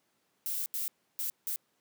violet noise bursts at uneven times, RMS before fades -34 dBFS, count 4, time 0.46-0.66 / 0.74-0.88 / 1.19-1.3 / 1.47-1.56 s, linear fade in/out 0 ms, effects pink hiss -74 dBFS RMS until 1.8 s + high-pass 200 Hz 12 dB/octave

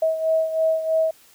sine beating tone pair, 641 / 644.1 Hz, E5 / E5, -49 / -40 cents, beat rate 3.1 Hz, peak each -19 / -25 dBFS, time 0.02-1.11 s, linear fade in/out 5 ms, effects white hiss -53 dBFS RMS until 1.34 s

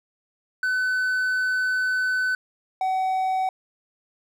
triangle tone pair in turn, 1509 / 754.5 Hz, F#6 / F#5, +34 / +34 cents, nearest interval octave, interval 1200 cents, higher first, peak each -19 dBFS, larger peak neither, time 0.63-2.35 / 2.81-3.49 s, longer first, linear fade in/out 2 ms, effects none

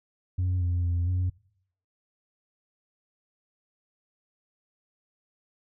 sine tone with pitch steps, 91.1 / 88 / 86.8 / 90.9 Hz, F#2 / F2 / F2 / F#2, -26 / +14 / -10 / -30 cents, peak -21 dBFS, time 0.38-1.3 s, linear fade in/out 10 ms, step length 230 ms, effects noise-tail reverb RT60 0.7 s tail -24 dB re dry + tanh soft clip ceiling -22 dBFS

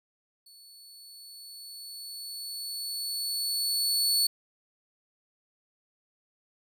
sawtooth tone with level ramp, 4435 Hz, C#8, in tune, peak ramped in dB -49 to -19 dBFS, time 0.46-4.27 s, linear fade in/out 5 ms, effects none

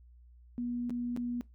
sine tone with dropouts, 241.8 Hz, B3, 36 cents flat, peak -32 dBFS, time 0.58-1.41 s, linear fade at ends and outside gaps 0 ms, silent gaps 0.896-0.905 / 1.164-1.173 s, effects noise-tail reverb RT60 0.2 s tail -21 dB re dry + added 60 Hz sine -54 dBFS peak until 1.54 s

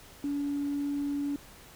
triangle tone, 285.4 Hz, D4, 49 cents flat, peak -25 dBFS, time 0.24-1.36 s, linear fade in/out 2 ms, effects tanh soft clip ceiling -26 dBFS + pink hiss -52 dBFS RMS until 1.75 s

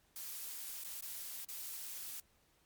blue noise with dropouts, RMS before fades -45 dBFS, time 0.16-2.2 s, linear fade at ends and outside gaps 2 ms, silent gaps 0.838-0.846 / 1.008-1.023 / 1.448-1.486 s, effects pink hiss -72 dBFS RMS until 2.65 s + MP3 96 kbps

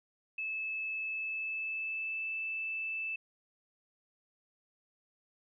sine tone with pitch glide, 2609 to 2636 Hz, E7 to E7, -18 to -1 cents, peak -34 dBFS, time 0.38-3.16 s, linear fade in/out 5 ms, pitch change +17 cents, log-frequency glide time 1.07-2.28 s, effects none

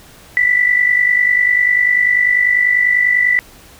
sine tone with amplitude modulation, 1975.5 Hz, B6, in tune, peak -7 dBFS, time 0.37-3.39 s, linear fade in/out 0 ms, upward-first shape sine, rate 50.1 Hz, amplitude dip 65%, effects pink hiss -42 dBFS RMS until 3.79 s

